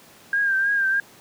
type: tone with vibrato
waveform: sine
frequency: 1600 Hz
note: G6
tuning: 35 cents sharp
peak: -18 dBFS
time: 0.33-1 s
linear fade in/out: 2 ms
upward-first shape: triangle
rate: 3.2 Hz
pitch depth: 58 cents each way
effects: pink hiss -49 dBFS RMS until 1.2 s + high-pass 150 Hz 12 dB/octave